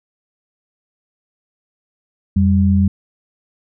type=tone pair together; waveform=sine; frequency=87.31 / 196 Hz; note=F2 / G3; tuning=0 / 0 cents; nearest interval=octave + major second; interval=1400 cents; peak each=-13 dBFS; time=2.36-2.88 s; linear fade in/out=5 ms; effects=none